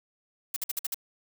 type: noise bursts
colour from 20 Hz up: blue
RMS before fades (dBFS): -30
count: 6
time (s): 0.54-0.944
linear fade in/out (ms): 5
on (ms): 24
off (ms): 52
effects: none